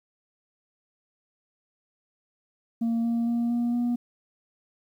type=tone with pitch steps; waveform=sine; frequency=230.6 / 233.1 / 235.7 / 238.3 / 240.9 Hz; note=A#3 / A#3 / A#3 / A#3 / B3; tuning=-19 / 0 / +19 / +38 / -43 cents; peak=-20 dBFS; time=2.81-3.96 s; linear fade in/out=10 ms; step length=230 ms; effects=tanh soft clip ceiling -22 dBFS + 10-bit